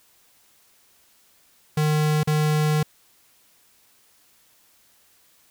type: tone with dropouts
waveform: square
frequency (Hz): 152.5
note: D#3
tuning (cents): -34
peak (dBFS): -19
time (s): 1.77-2.83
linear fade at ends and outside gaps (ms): 5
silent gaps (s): 2.233-2.273
effects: white hiss -59 dBFS RMS until 5.5 s

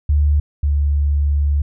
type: tone pair in turn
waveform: sine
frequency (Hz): 73.42 / 72.24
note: D2 / D2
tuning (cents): 0 / -28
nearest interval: unison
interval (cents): 28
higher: first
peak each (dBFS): -11 / -13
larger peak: first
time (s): 0.09-0.4 / 0.63-1.62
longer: second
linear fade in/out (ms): 5
effects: none

